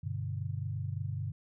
sine chord, G major, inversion none, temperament equal, 98 / 123.47 / 146.83 Hz, G2 / B2 / D3, 0 / 0 / 0 cents, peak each -36 / -38 / -39 dBFS, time 0.03-1.32 s, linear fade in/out 10 ms, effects none

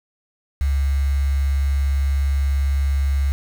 sine tone with quantisation, 69.3 Hz, C#2, in tune, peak -16 dBFS, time 0.61-3.32 s, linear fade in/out 0 ms, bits 6, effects none

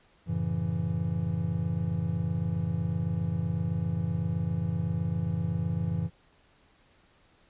triangle chord, F# minor seventh, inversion none, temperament just, 92.5 / 111 / 138.75 / 166.5 Hz, F#2 / A2 / C#3 / E3, 0 / +16 / +2 / +18 cents, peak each -31 / -32 / -33 / -28 dBFS, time 0.26-6.1 s, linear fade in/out 50 ms, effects pink hiss -63 dBFS RMS until 7.49 s + resampled to 8000 Hz

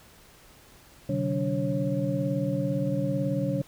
sine tone cluster, 129.9 / 147.8 / 188.7 / 287.9 / 546 Hz, C3 / D3 / F#3 / D4 / C#5, -12 / +11 / +34 / -34 / -26 cents, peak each -31 dBFS, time 1.09-3.62 s, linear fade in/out 5 ms, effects pink hiss -54 dBFS RMS until 3.67 s

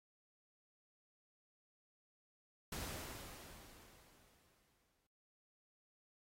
pink noise with exponential decay, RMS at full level -44 dBFS, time 2.72-5.07 s, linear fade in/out 5 ms, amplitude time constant 510 ms, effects noise-tail reverb RT60 0.1 s tail -24 dB re dry + AAC 48 kbps

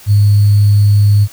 sine tone with sample-and-hold, 102.7 Hz, G#2, 19 cents flat, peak -5 dBFS, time 0.06-1.28 s, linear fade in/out 50 ms, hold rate 4410 Hz, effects white hiss -38 dBFS RMS until 1.32 s

